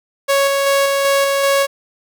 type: tone with tremolo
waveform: sawtooth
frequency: 554.4 Hz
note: C#5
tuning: in tune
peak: -8 dBFS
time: 0.28-1.67 s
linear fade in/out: 20 ms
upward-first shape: square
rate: 2.6 Hz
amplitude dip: 25%
effects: none